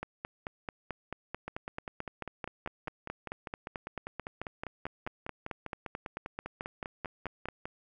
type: two click trains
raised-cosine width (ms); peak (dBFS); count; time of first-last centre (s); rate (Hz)
0.5; -21 / -23; 35 / 32; 0.03-7.486 / 1.48-7.655; 4.56 / 5.02
effects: none